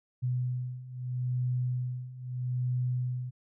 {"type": "beating tone pair", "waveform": "sine", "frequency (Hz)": [124.7, 125.48], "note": ["B2", "B2"], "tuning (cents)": [17, 28], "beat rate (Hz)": 0.78, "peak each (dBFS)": [-34, -31], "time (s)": [0.22, 3.31], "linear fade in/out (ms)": 20, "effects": []}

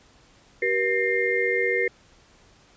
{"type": "tone cluster", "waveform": "sine", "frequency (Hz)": [383.7, 479.2, 1825, 2110], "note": ["G4", "A#4", "A#6", "C7"], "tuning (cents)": [-37, 48, -37, 14], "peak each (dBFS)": [-27, -25, -28, -25], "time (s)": [0.62, 1.88], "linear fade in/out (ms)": 5, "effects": ["pink hiss -56 dBFS RMS until 2.76 s", "resampled to 16000 Hz"]}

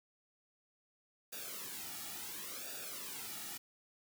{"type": "noise with flanger", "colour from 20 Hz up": "white", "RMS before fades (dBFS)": -45, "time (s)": [1.32, 3.58], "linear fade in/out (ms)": 10, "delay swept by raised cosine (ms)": [0.95, 1.95], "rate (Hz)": 0.71, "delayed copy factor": -0.75, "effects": []}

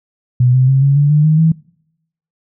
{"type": "tone with pitch steps", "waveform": "sine", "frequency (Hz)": [124.6, 129.29, 134.16, 139.21, 144.46, 149.9, 155.54, 161.4], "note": ["B2", "C3", "C3", "C#3", "D3", "D3", "D#3", "E3"], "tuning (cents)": [16, -20, 44, 8, -28, 36, 0, -36], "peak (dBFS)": -7, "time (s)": [0.4, 1.52], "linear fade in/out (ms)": 5, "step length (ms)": 140, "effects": ["noise-tail reverb RT60 0.8 s tail -25 dB re dry"]}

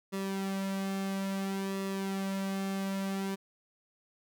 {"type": "tone with flanger", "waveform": "sawtooth", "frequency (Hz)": 194.2, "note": "G3", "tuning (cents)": -16, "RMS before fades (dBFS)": -34, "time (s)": [0.12, 3.36], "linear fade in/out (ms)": 20, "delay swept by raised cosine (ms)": [1.3, 3.1], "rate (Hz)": 0.59, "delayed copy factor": -0.6, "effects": []}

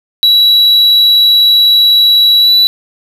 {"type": "tone with pitch glide", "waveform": "triangle", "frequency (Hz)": [3912, 3951], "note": ["B7", "B7"], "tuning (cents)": [-17, 0], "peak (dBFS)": -3, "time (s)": [0.23, 2.67], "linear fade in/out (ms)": 0, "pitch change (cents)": 17, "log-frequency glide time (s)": [2.39, 2.52], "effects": []}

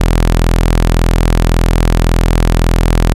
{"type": "tone", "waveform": "sawtooth", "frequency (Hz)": 41.82, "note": "E1", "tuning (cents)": 26, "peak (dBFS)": -4, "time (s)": [0, 3.14], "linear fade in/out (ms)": 10, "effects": ["resampled to 32000 Hz"]}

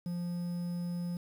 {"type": "tone with quantisation", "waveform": "triangle", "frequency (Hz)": 174.61, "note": "F3", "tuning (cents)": 0, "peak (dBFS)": -31, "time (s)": [0.06, 1.17], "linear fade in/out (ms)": 2, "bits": 9, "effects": []}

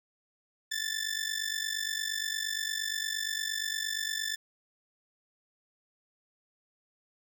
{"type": "ring-modulated tone", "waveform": "15% pulse", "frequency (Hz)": 1760, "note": "A6", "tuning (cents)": 0, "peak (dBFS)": -22, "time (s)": [0.71, 4.36], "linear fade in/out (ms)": 10, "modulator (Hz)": 24.3, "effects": []}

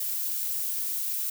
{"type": "noise", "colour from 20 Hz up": "violet", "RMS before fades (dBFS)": -30, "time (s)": [0, 1.3], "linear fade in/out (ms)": 5, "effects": []}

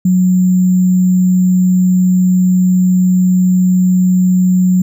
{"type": "tone with sample-and-hold", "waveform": "sine", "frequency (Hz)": 182.9, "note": "F#3", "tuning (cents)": -20, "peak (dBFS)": -7, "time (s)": [0.05, 4.82], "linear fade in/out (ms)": 5, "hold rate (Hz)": 7350, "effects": []}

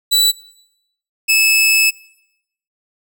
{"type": "tone pair in turn", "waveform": "sawtooth", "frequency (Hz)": [3951, 2606], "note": ["B7", "E7"], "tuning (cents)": [0, -20], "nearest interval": "perfect fifth", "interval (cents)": 720, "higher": "first", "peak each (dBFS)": -7, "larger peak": "neither", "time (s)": [[0.11, 0.32], [1.28, 1.91]], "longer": "second", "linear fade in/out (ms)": 20, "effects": ["noise-tail reverb RT60 0.8 s tail -21 dB re dry"]}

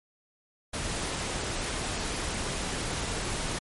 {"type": "noise", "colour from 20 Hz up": "pink", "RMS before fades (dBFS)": -32, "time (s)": [0.73, 3.59], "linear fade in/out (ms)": 10, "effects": ["MP3 48 kbps"]}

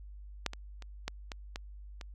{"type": "clicks", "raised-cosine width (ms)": 0.2, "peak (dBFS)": [-13, -24, -30, -17, -22, -21, -26], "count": 7, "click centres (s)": [0.463, 0.534, 0.823, 1.08, 1.318, 1.559, 2.012], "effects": ["added 50 Hz sine -45 dBFS peak until 2.14 s"]}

